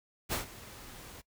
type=noise with ADSR envelope; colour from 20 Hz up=pink; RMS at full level=-31 dBFS; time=0.29-1.22 s; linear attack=38 ms; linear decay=120 ms; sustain=-18 dB; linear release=23 ms; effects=noise-tail reverb RT60 0.1 s tail -21 dB re dry